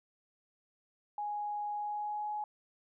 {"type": "tone with pitch glide", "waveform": "sine", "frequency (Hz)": [830.6, 840.7], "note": ["G#5", "G#5"], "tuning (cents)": [0, 21], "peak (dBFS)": -34, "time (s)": [1.18, 2.44], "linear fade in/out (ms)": 2, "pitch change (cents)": 21, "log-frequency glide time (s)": [1.73, 2.31], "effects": []}